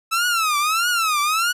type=tone with vibrato; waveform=sawtooth; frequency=1302 Hz; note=E6; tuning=22 cents flat; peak=-14 dBFS; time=0.11-1.53 s; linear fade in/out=20 ms; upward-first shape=triangle; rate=1.6 Hz; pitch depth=210 cents each way; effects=resampled to 32000 Hz